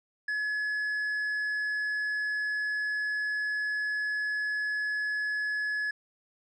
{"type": "tone with tanh clipping", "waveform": "sine", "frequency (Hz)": 1700, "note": "G#6", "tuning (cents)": 40, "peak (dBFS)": -29, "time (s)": [0.28, 5.91], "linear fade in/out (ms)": 5, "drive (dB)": 4, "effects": []}